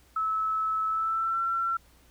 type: tone with pitch glide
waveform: sine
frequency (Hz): 1301 to 1353.9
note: E6 to E6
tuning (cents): -23 to +46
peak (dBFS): -25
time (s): 0.16-1.77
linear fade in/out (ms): 5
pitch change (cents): +69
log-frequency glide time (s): 0.87-1.43
effects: added 60 Hz sine -60 dBFS peak until 2.1 s + pink hiss -61 dBFS RMS until 2.1 s